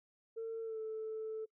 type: tone with pitch glide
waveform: sine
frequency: 451.9 to 438.8 Hz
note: A4 to A4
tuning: +46 to -5 cents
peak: -37 dBFS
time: 0.36-1.46 s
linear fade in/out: 20 ms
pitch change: -51 cents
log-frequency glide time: 0.63-0.79 s
effects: noise-tail reverb RT60 0.1 s tail -25 dB re dry + tanh soft clip ceiling -35 dBFS